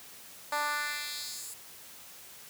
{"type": "tone with high-pass filter sweep", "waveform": "10% pulse", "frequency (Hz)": 294.6, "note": "D4", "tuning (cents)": 6, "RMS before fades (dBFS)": -35, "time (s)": [0.52, 1.54], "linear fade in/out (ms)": 5, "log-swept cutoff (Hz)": [750, 9300], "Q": 1.5, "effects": ["white hiss -50 dBFS RMS until 2.49 s", "high-pass 60 Hz 12 dB/octave"]}